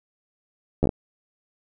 slowing click train, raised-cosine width 2 ms, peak -7 dBFS, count 5, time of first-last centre 0.83-0.892 s, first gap 12 ms, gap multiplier 1.17, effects none

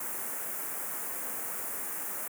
white band-stop noise, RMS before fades -36 dBFS, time 0-2.28 s, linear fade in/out 5 ms, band 2000 to 8000 Hz, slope 24 dB/octave, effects high-pass 200 Hz 12 dB/octave

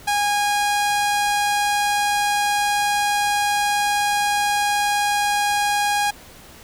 sawtooth tone with low-pass filter, 821 Hz, G#5, 20 cents flat, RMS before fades -20 dBFS, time 0.07-6.11 s, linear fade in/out 10 ms, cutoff 11000 Hz, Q 1, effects pink hiss -44 dBFS RMS until 6.63 s

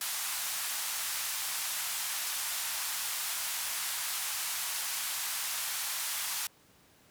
white band-pass noise, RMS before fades -35 dBFS, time 0.01-6.47 s, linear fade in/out 2 ms, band 800 to 14000 Hz, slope 24 dB/octave, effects pink hiss -62 dBFS RMS until 7.1 s + high-pass 80 Hz 12 dB/octave

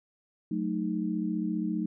sine chord, D# diminished, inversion first, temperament equal with one note detuned, 185 / 220 / 310.1 Hz, F#3 / A3 / D#4, 0 / 0 / -6 cents, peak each -32 dBFS, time 0.51-1.86 s, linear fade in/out 5 ms, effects none

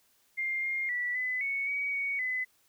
sine tone with pitch steps, 2110 / 2122 / 1957 / 2010 / 2217 / 2260 / 2235 / 2017 Hz, C7 / C7 / B6 / B6 / C#7 / C#7 / C#7 / B6, +14 / +24 / -16 / +30 / 0 / +33 / +14 / +36 cents, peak -29 dBFS, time 0.37-2.45 s, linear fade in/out 20 ms, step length 260 ms, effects white hiss -68 dBFS RMS until 2.68 s

